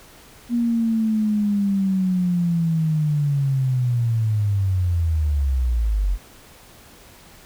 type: linear sweep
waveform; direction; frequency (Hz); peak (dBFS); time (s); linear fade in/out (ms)
sine; down; 240 to 43.7; -17; 0.49-6.18; 50
effects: pink hiss -47 dBFS RMS until 7.45 s